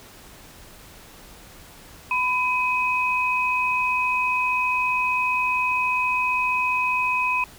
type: tone pair together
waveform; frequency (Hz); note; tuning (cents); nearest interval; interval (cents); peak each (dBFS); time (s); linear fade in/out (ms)
sine; 1000 / 2525; B5 / D#7; +21 / +25; octave + major third; 1604; -23 / -22; 2.11-7.44; 2
effects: pink hiss -46 dBFS RMS until 7.58 s